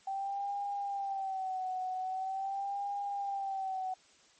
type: tone with vibrato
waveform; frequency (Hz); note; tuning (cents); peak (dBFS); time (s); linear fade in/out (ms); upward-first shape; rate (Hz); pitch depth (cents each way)
sine; 774; G5; -22; -33; 0.07-3.94; 5; sine; 0.43; 72
effects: white hiss -63 dBFS RMS until 4.39 s + MP3 32 kbps